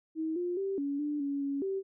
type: tone with pitch steps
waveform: sine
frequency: 318.6 / 353.4 / 390 / 282.2 / 295.1 / 281.2 / 279.1 / 387.2 Hz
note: D#4 / F4 / G4 / C#4 / D4 / C#4 / C#4 / G4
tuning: +41 / +21 / -9 / +31 / +8 / +25 / +12 / -21 cents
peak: -30 dBFS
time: 0.15-1.83 s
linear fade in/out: 50 ms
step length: 210 ms
effects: none